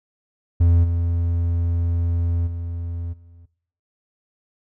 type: tone with level steps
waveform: triangle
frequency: 85.3 Hz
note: F2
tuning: 40 cents flat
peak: -10 / -16 / -23 / -41 dBFS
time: 0.6-3.46 s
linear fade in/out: 10 ms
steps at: 0.83 / 2.46 / 3.12 s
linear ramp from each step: 20 ms
effects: noise-tail reverb RT60 0.7 s tail -21 dB re dry